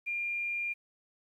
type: tone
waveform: sine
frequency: 2400 Hz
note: D7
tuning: 37 cents sharp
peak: -31 dBFS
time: 0.06-0.74 s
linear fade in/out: 20 ms
effects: 11-bit